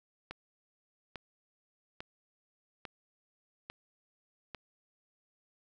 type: click train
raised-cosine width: 0.3 ms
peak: -25 dBFS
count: 6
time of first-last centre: 0.31-4.547 s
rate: 1.18 Hz
effects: none